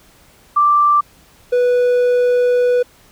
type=tone pair in turn; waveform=sine / triangle; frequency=1175 / 492 Hz; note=D6 / B4; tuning=+1 / -7 cents; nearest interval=octave + minor third; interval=1508 cents; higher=first; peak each=-9 dBFS; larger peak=neither; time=0.56-1.01 / 1.52-2.83 s; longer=second; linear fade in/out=10 ms; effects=pink hiss -49 dBFS RMS until 3.11 s